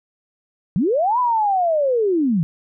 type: linear two-way sweep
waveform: sine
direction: up then down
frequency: 149.8 to 1013 to 149.8 Hz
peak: -15 dBFS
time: 0.76-2.43 s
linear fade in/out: 0 ms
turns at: 1.19 s
effects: none